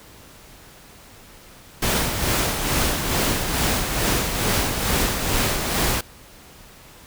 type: noise with tremolo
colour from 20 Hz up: pink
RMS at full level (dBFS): -20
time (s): 1.82-6.01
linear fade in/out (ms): 5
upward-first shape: sine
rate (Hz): 2.3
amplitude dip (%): 45
effects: pink hiss -46 dBFS RMS until 7.06 s